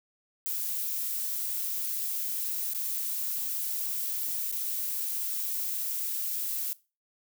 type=noise with dropouts; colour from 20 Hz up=violet; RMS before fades=-32 dBFS; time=0.46-6.73 s; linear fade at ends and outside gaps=0 ms; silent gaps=2.735-2.747 / 4.515-4.525 s; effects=noise-tail reverb RT60 0.3 s tail -20 dB re dry